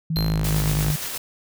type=tone with pitch glide; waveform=sine; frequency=160.6 to 149.85 Hz; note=E3 to D3; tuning=-45 to +35 cents; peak=-21 dBFS; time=0.1-0.96 s; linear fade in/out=5 ms; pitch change=-120 cents; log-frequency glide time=0.27-0.71 s
type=tone with exponential decay; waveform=square; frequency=4157 Hz; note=C8; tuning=12 cents flat; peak=-24 dBFS; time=0.16-0.56 s; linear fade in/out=0 ms; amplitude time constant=86 ms
type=tone; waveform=sawtooth; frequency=53.2 Hz; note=G#1; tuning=42 cents sharp; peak=-19 dBFS; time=0.16-0.92 s; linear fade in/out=10 ms
type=noise with tremolo; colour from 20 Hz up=white; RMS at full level=-29 dBFS; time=0.44-1.18 s; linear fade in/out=5 ms; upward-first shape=square; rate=8.6 Hz; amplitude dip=25%
effects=none